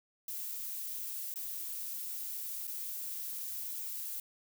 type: noise with dropouts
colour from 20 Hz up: violet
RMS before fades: -40 dBFS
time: 0.28-4.2 s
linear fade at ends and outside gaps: 2 ms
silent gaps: 1.34-1.358 / 2.671-2.676 s
effects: none